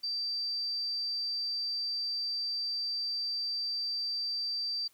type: tone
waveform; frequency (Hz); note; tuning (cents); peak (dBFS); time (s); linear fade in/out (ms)
sine; 4670; D8; -11; -31; 0.03-4.88; 10
effects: white hiss -66 dBFS RMS until 4.93 s